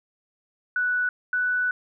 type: tone pair in turn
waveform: sine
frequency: 1480 / 1486.4 Hz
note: F#6 / F#6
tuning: 0 / +7 cents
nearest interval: unison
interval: 7 cents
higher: second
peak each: -21 dBFS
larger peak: neither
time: 0.76-1.09 / 1.33-1.71 s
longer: second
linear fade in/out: 2 ms
effects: none